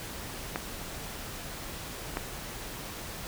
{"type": "clicks", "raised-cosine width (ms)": 0.5, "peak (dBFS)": -15, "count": 2, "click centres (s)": [0.559, 2.171], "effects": ["pink hiss -40 dBFS RMS until 3.27 s"]}